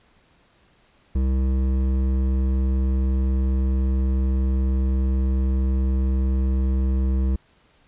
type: tone with hard clipping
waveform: sine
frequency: 65.41 Hz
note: C2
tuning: in tune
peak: -20 dBFS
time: 1.15-7.36 s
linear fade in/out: 5 ms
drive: 11 dB
effects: pink hiss -59 dBFS RMS until 7.87 s + resampled to 8000 Hz